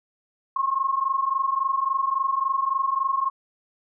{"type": "tone pair together", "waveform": "sine", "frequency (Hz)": [1061.4, 1085], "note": ["C6", "C#6"], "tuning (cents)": [24, -37], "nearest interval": "unison", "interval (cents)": 39, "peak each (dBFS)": [-25, -23], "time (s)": [0.56, 3.3], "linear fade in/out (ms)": 5, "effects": []}